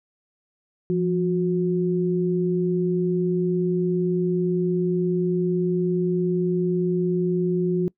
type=tone pair together; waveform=sine; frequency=172.99 / 363.6 Hz; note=F3 / F#4; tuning=-16 / -30 cents; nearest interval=octave + minor second; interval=1286 cents; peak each=-22 dBFS; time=0.9-7.88 s; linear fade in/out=0 ms; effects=noise-tail reverb RT60 0.1 s tail -23 dB re dry